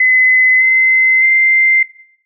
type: tone with pitch steps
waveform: sine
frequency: 2029 / 2057 / 2086 Hz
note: B6 / C7 / C7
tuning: +46 / -30 / -6 cents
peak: -7 dBFS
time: 0-1.83 s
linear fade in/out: 5 ms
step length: 610 ms
effects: noise-tail reverb RT60 0.7 s tail -18 dB re dry